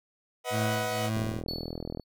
sawtooth chord, B major, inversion none, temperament equal with one note detuned, 493.9 / 634.2 / 740 Hz, B4 / D#5 / F#5, 0 / +33 / 0 cents, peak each -30 dBFS, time 0.44-1.11 s, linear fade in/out 50 ms
25% pulse tone with tremolo, 110 Hz, A2, in tune, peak -23 dBFS, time 0.5-1.44 s, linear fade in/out 50 ms, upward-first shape triangle, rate 1.9 Hz, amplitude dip 80%
click train, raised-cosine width 2 ms, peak -22 dBFS, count 35, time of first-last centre 1.17-1.997 s, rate 41.1 Hz
triangle tone with exponential decay, 4428 Hz, C#8, 3 cents flat, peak -31 dBFS, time 1.48-2.04 s, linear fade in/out 5 ms, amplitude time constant 120 ms
effects none

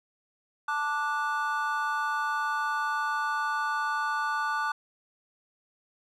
triangle chord, D major, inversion second, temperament just, 881 / 1174.7 / 1468.3 Hz, A5 / D6 / F#6, +2 / 0 / -14 cents, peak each -30 / -29 / -29 dBFS, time 0.68-4.72 s, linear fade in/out 5 ms, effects none

